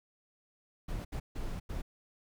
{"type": "noise bursts at uneven times", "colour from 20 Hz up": "brown", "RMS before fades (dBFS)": -37, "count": 4, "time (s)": [[0.88, 1.05], [1.12, 1.2], [1.35, 1.6], [1.69, 1.82]], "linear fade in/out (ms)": 10, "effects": []}